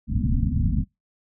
pink low-pass noise, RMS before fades -22 dBFS, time 0.07-0.85 s, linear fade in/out 50 ms, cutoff 260 Hz, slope 96 dB/octave, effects noise-tail reverb RT60 0.2 s tail -26 dB re dry

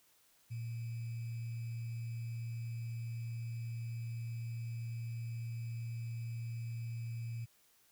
sine tone with sample-and-hold, 116 Hz, A#2, 8 cents flat, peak -38 dBFS, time 0.5-7.46 s, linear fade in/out 20 ms, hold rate 2450 Hz, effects white hiss -69 dBFS RMS until 7.91 s

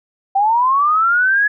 sine linear sweep, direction up, 767 to 1700 Hz, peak -11 dBFS, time 0.35-1.48 s, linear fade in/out 10 ms, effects none

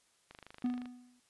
click train, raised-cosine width 0.3 ms, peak -34 dBFS, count 15, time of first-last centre 0.31-0.857 s, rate 25.6 Hz
triangle tone with exponential decay, 247.2 Hz, B3, 2 cents sharp, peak -26 dBFS, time 0.64-1.2 s, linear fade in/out 5 ms, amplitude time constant 120 ms
effects white hiss -71 dBFS RMS until 1.29 s + resampled to 24000 Hz

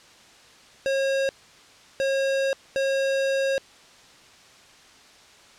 square tone bursts at uneven times, 542 Hz, C#5, 39 cents flat, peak -22 dBFS, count 3, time 0.86-1.29 / 2-2.53 / 2.76-3.58 s, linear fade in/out 0 ms, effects white hiss -51 dBFS RMS until 5.58 s + low-pass 6000 Hz 12 dB/octave

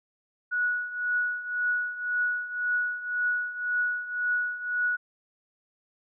sine tone with tremolo, 1465 Hz, F#6, 18 cents flat, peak -22 dBFS, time 0.51-4.97 s, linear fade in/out 20 ms, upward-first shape triangle, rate 1.9 Hz, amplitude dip 80%, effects none

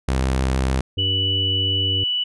sawtooth tone with vibrato, 65.41 Hz, C2, in tune, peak -14 dBFS, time 0.08-0.81 s, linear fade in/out 5 ms, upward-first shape triangle, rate 6.6 Hz, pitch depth 16 cents each way
harmonic tone, 95.6 Hz, G2, 43 cents flat, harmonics 1 / 3 / 4 / 5, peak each -23 / -33 / -35 / -37 dBFS, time 0.97-2.04 s, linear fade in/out 5 ms
sine tone, 2960 Hz, F#7, in tune, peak -19 dBFS, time 0.98-2.24 s, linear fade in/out 10 ms
effects resampled to 24000 Hz

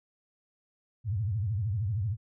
sine tone with vibrato, 103.83 Hz, G#2, in tune, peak -27 dBFS, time 1.04-2.17 s, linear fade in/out 50 ms, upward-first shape triangle, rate 13 Hz, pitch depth 290 cents each way, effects none

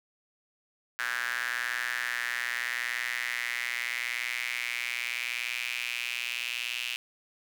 square tone with high-pass filter sweep, 60.4 Hz, B1, 38 cents flat, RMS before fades -33 dBFS, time 0.99-6.96 s, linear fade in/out 0 ms, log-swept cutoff 1600 to 2700 Hz, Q 5.3, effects none

